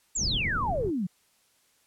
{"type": "exponential sweep", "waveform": "sine", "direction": "down", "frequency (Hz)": [7740, 167.6], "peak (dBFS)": -26, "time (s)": [0.15, 1.07], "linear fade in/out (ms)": 10}
{"type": "low-pass noise", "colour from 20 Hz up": "pink", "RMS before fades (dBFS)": -33, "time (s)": [0.16, 0.92], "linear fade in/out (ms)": 50, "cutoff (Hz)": 250, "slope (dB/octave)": 12}
{"effects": ["white hiss -66 dBFS RMS until 1.86 s", "low-pass 12000 Hz 12 dB/octave"]}